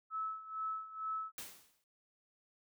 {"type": "tone with tremolo", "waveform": "sine", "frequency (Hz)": 1301, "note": "E6", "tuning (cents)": -23, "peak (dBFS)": -35, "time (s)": [0.1, 1.32], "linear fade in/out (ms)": 50, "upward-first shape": "sine", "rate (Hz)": 2.2, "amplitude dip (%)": 80}
{"type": "noise with exponential decay", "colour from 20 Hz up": "white", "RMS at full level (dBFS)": -43, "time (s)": [1.38, 1.84], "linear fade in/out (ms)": 1, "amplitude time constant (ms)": 99}
{"effects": []}